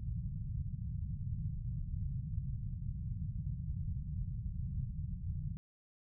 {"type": "low-pass noise", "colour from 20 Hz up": "white", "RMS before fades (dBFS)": -39, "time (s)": [0, 5.57], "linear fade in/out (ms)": 0, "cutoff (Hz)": 160, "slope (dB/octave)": 48, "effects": []}